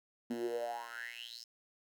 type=tone with high-pass filter sweep; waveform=10% pulse; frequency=117.8 Hz; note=A#2; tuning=19 cents sharp; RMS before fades=-41 dBFS; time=0.3-1.44 s; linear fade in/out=5 ms; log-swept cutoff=240 to 5300 Hz; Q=8.9; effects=none